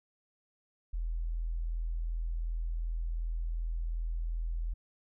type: tone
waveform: sine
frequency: 41.35 Hz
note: E1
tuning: 6 cents sharp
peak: -31 dBFS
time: 0.93-4.74 s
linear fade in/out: 10 ms
effects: none